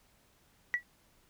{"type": "tone with exponential decay", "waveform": "sine", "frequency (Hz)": 1943, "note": "B6", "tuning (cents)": -29, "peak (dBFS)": -22, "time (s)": [0.74, 0.83], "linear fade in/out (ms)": 0, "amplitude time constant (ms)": 19, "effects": ["tanh soft clip ceiling -19 dBFS", "pink hiss -67 dBFS RMS until 1.29 s"]}